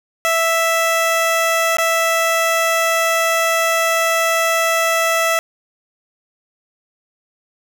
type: tone with dropouts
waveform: 15% pulse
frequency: 659.3 Hz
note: E5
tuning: in tune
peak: -8 dBFS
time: 0.25-5.39 s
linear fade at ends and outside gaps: 0 ms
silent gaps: 1.769-1.784 s
effects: none